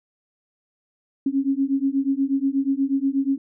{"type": "beating tone pair", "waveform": "sine", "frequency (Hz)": [269.1, 277.4], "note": ["C4", "C#4"], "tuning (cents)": [49, 1], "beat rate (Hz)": 8.3, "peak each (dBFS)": [-22, -22], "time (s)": [1.26, 3.38], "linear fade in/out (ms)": 5, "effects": []}